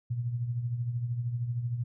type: tone with tremolo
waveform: sine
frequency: 120 Hz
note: B2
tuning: 49 cents flat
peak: -26 dBFS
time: 0.1-1.84 s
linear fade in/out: 10 ms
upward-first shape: triangle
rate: 13 Hz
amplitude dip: 65%
effects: none